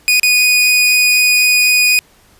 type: tone with dropouts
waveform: sawtooth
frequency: 2476 Hz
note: D#7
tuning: 9 cents flat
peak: -5 dBFS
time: 0.08-1.99 s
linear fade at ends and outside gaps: 0 ms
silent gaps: 0.197-0.232 s
effects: pink hiss -49 dBFS RMS until 2.39 s + resampled to 32000 Hz